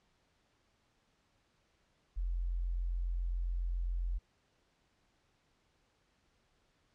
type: tone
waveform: sine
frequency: 43.65 Hz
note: F1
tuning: in tune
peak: -32 dBFS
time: 2.16-4.19 s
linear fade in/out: 20 ms
effects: pink hiss -74 dBFS RMS until 6.94 s + low-pass 6000 Hz 12 dB/octave